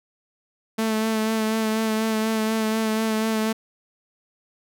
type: tone with vibrato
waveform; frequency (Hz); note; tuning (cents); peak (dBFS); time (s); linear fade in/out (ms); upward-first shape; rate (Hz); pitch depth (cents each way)
sawtooth; 220; A3; 0; -17; 0.78-3.53; 10; sine; 4.1; 22
effects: none